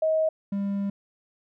sine / triangle tone pair in turn, 633 / 199.38 Hz, D#5 / G3, +30 / +30 cents, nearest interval octave + minor sixth, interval 2000 cents, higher first, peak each -20 / -23 dBFS, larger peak first, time 0.02-0.29 / 0.52-0.9 s, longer second, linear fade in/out 5 ms, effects none

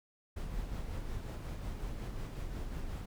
brown noise with tremolo, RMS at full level -38 dBFS, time 0.36-3.06 s, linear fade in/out 10 ms, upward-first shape sine, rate 5.5 Hz, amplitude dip 35%, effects none

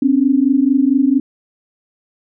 sine tone pair together, 259.2 / 283.6 Hz, C4 / C#4, -16 / +40 cents, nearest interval major second, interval 156 cents, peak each -13 dBFS, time 0.02-1.2 s, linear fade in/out 5 ms, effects none

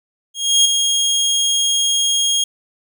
25% pulse tone with ADSR envelope, 3260 Hz, G#7, 33 cents flat, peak -5 dBFS, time 0.34-2.44 s, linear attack 310 ms, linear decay 8 ms, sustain -6 dB, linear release 4 ms, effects none

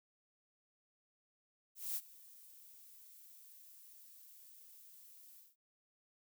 violet noise with ADSR envelope, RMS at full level -38 dBFS, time 1.75-5.56 s, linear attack 210 ms, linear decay 46 ms, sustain -21 dB, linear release 180 ms, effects none

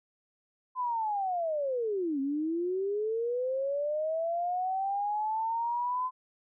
sine linear two-way sweep, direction down then up, 1026 to 266.9 to 1026 Hz, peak -28 dBFS, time 0.75-6.11 s, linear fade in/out 50 ms, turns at 2.2 s, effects none

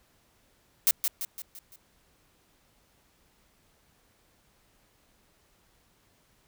blue noise with echo, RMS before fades -21 dBFS, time 0.87-0.91 s, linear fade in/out 0 ms, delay 170 ms, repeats 5, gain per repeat -6 dB, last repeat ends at 1.76 s, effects pink hiss -66 dBFS RMS until 6.47 s

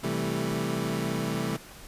25% pulse chord, A minor seventh, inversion first, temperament equal, 130.81 / 164.81 / 196 / 220 Hz, C3 / E3 / G3 / A3, 0 / 0 / 0 / 0 cents, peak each -30 / -29 / -30 / -29 dBFS, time 0.03-1.57 s, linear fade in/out 10 ms, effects pink hiss -47 dBFS RMS until 1.87 s + resampled to 32000 Hz

